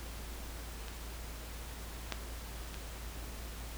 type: clicks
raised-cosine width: 0.2 ms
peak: -27 / -16 / -26 dBFS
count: 3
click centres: 0.883 / 2.123 / 2.743 s
effects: added 56 Hz sine -43 dBFS peak until 3.77 s + pink hiss -48 dBFS RMS until 3.77 s